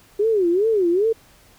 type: tone with vibrato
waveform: sine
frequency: 392 Hz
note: G4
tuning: in tune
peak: -15 dBFS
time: 0.19-1.13 s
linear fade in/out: 10 ms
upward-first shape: sine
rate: 2.5 Hz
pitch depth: 250 cents each way
effects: pink hiss -52 dBFS RMS until 1.58 s

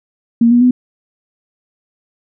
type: tone with pitch steps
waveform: sine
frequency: 233.1 / 241.2 / 249.5 Hz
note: A#3 / B3 / B3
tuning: 0 / -41 / +18 cents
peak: -6 dBFS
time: 0.41-0.71 s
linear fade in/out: 5 ms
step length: 100 ms
effects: none

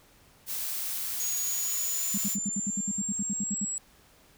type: noise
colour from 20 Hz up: blue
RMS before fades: -33 dBFS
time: 0.46-2.37 s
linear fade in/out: 50 ms
type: exponential sweep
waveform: sine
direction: up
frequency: 6670 to 7760 Hz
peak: -30 dBFS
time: 1.2-3.78 s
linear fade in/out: 0 ms
type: tone bursts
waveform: sine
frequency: 202.8 Hz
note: G#3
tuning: 41 cents flat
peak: -28 dBFS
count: 15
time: 2.14-3.649 s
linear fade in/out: 5 ms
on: 39 ms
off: 66 ms
effects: pink hiss -59 dBFS RMS until 4.37 s

